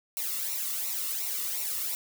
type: noise with flanger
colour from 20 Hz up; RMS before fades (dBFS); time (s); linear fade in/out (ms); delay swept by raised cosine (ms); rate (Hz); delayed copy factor
blue; -32; 0.17-1.95; 0; 0.61 to 1.29; 2.8; -0.7
effects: none